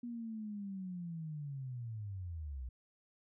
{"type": "linear sweep", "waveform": "sine", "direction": "down", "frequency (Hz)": [242.1, 59.4], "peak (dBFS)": -40, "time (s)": [0.03, 2.69], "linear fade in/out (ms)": 5, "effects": []}